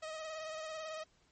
sawtooth tone with vibrato, 630 Hz, D#5, 21 cents sharp, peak -37 dBFS, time 0.02-1.04 s, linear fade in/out 10 ms, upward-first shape triangle, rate 18 Hz, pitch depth 40 cents each way, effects pink hiss -71 dBFS RMS until 1.31 s + MP3 32 kbps

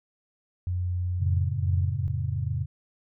sine tone, 89.7 Hz, F2, 47 cents sharp, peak -25 dBFS, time 0.67-2.08 s, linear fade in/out 0 ms
sine chord, F augmented, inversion none, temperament just, 87.31 / 109.13 / 136.42 Hz, F2 / A2 / C#3, 0 / -14 / -27 cents, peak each -30 dBFS, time 1.19-2.66 s, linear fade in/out 20 ms
effects none

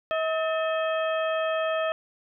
harmonic tone with a mistuned harmonic, 640 Hz, D#5, 49 cents sharp, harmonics 1 / 2 / 3 / 4 / 5, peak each -25 / -31 / -35 / -37 / -39 dBFS, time 0.11-1.92 s, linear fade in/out 0 ms, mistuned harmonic 3, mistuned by -120 cents, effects none

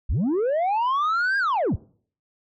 sine linear two-way sweep, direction up then down, 37.49 to 1633 to 37.49 Hz, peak -17 dBFS, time 0.09-1.76 s, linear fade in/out 10 ms, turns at 1.38 s, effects noise-tail reverb RT60 0.5 s tail -24 dB re dry + tanh soft clip ceiling -19 dBFS

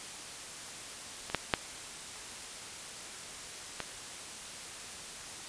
clicks, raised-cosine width 0.3 ms, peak -22 / -11 / -8 / -18 dBFS, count 4, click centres 1.3 / 1.347 / 1.538 / 3.803 s, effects white hiss -44 dBFS RMS until 5.48 s + resampled to 22050 Hz

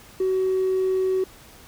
triangle tone, 376.2 Hz, F#4, 29 cents sharp, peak -16 dBFS, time 0.2-1.24 s, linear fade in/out 5 ms, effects tanh soft clip ceiling -16 dBFS + pink hiss -48 dBFS RMS until 1.67 s

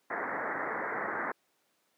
white low-pass noise, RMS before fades -34 dBFS, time 0.1-1.32 s, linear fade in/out 5 ms, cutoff 2000 Hz, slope 96 dB/octave, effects pink hiss -73 dBFS RMS until 1.97 s + high-pass 300 Hz 12 dB/octave

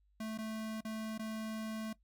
square tone with dropouts, 219.4 Hz, A3, 5 cents flat, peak -39 dBFS, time 0.2-1.93 s, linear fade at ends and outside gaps 5 ms, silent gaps 0.377-0.385 / 0.808-0.849 / 1.179-1.193 s, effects noise-tail reverb RT60 0.1 s tail -18 dB re dry + added 50 Hz sine -68 dBFS peak until 2.03 s

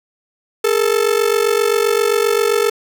45% pulse ring-modulated tone, 438.6 Hz, A4, 6 cents flat, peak -10 dBFS, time 0.64-2.7 s, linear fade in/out 2 ms, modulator 23.8 Hz, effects 7-bit

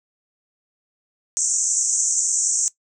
pink band-pass noise, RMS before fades -21 dBFS, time 1.37-2.68 s, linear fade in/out 0 ms, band 6000 to 8200 Hz, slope 96 dB/octave, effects noise-tail reverb RT60 0.1 s tail -18 dB re dry

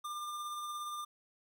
square tone with tremolo, 1198 Hz, D6, 34 cents sharp, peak -38 dBFS, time 0.04-1.05 s, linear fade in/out 10 ms, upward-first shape triangle, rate 17 Hz, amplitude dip 30%, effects none

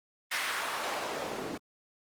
white noise with band-pass filter sweep, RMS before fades -34 dBFS, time 0.31-1.58 s, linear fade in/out 10 ms, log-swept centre 2000 to 290 Hz, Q 1.1, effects Opus 24 kbps

